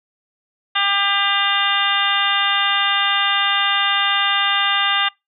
harmonic tone with a mistuned harmonic, 399 Hz, G4, 31 cents sharp, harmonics 2 / 3 / 4 / 5 / 6 / 7 / 8 / 9, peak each -25 / -22 / -23 / -24 / -31 / -21 / -28 / -22 dBFS, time 0.75-5.09 s, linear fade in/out 10 ms, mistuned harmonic 7, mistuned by +18 cents, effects noise-tail reverb RT60 0.2 s tail -25 dB re dry

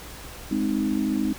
sine chord, Ab major, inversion none, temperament equal, 207.7 / 261.6 / 311.1 Hz, Ab3 / C4 / Eb4, 0 / 0 / 0 cents, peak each -26 dBFS, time 0.51-1.33 s, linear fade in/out 5 ms, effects added 60 Hz sine -46 dBFS peak until 1.38 s + pink hiss -41 dBFS RMS until 1.38 s

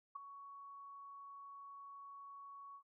sine tone with ADSR envelope, 1117 Hz, C#6, 13 cents sharp, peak -40 dBFS, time 0.15-2.83 s, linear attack 10 ms, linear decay 9 ms, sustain -11 dB, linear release 77 ms, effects none

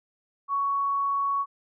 sine tone, 1116 Hz, C#6, 11 cents sharp, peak -23 dBFS, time 0.48-1.46 s, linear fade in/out 50 ms, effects none

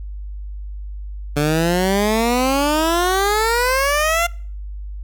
15% pulse exponential sweep, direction up, 143.9 to 698.5 Hz, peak -9 dBFS, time 1.36-4.27 s, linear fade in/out 10 ms, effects noise-tail reverb RT60 0.5 s tail -26 dB re dry + added 50 Hz sine -27 dBFS peak until 5.03 s

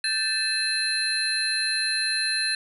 sine tone cluster, 1557 / 1762 / 2616 / 4126 / 10120 Hz, G6 / A6 / E7 / C8 / D#9, -12 / +2 / -14 / -25 / +28 cents, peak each -33 / -29 / -32 / -25 / -33 dBFS, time 0.04-2.55 s, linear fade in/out 2 ms, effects none

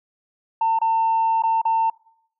sine tone with dropouts, 900 Hz, A5, 39 cents sharp, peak -15 dBFS, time 0.61-1.9 s, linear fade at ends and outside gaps 5 ms, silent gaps 0.789-0.815 / 1.423-1.435 / 1.616-1.652 s, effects noise-tail reverb RT60 0.7 s tail -24 dB re dry + tanh soft clip ceiling -13 dBFS

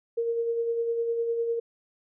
sine tone with tremolo, 464.4 Hz, A#4, 7 cents flat, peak -23 dBFS, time 0.17-1.6 s, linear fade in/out 10 ms, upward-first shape sine, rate 9.9 Hz, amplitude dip 40%, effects none

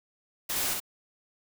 white noise with echo, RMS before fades -31 dBFS, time 0.49-0.74 s, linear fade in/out 10 ms, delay 62 ms, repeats 1, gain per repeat -2 dB, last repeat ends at 0.802 s, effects none

